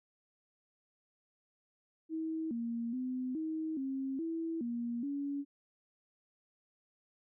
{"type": "tone with pitch steps", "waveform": "sine", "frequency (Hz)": [320.3, 233.1, 254.9, 316.6, 268.1, 328, 236.8, 282.7], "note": ["E4", "A#3", "C4", "D#4", "C4", "E4", "A#3", "C#4"], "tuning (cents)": [-50, 0, -45, 30, 42, -9, 27, 34], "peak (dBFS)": -34, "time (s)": [2.09, 5.45], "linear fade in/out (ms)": 50, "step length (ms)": 420, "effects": []}